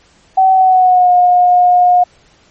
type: tone with pitch glide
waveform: sine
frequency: 760 to 717.3 Hz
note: F#5 to F5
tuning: +46 to +46 cents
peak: -5 dBFS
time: 0.37-2.04 s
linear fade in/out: 10 ms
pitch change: -100 cents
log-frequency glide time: 0.52-1.12 s
effects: pink hiss -49 dBFS RMS until 2.5 s + MP3 32 kbps